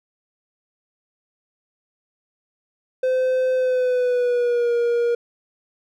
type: tone with pitch glide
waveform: triangle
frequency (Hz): 514 to 474.1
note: C5 to A#4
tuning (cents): -31 to +29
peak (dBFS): -15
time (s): 3.03-5.15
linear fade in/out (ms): 5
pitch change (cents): -140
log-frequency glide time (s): 3.55-4.73
effects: none